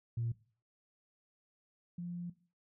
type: tone pair in turn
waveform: sine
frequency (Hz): 116.54 / 174.61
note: A#2 / F3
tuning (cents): 0 / 0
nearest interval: perfect fifth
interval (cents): 700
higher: second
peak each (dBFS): -32 / -38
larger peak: first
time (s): 0.17-0.32 / 1.98-2.3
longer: second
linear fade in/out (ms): 5
effects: noise-tail reverb RT60 0.4 s tail -18 dB re dry + tanh soft clip ceiling -28 dBFS